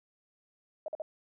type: tone bursts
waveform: sine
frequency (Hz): 622.3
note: D#5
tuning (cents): 0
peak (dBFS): -33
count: 3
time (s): 0.86-1.02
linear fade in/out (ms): 2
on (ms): 22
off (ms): 47
effects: none